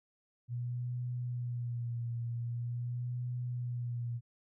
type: tone with vibrato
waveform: sine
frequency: 120.5 Hz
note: B2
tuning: 42 cents flat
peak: -34 dBFS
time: 0.48-4.21 s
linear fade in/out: 50 ms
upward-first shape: sine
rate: 0.44 Hz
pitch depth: 39 cents each way
effects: none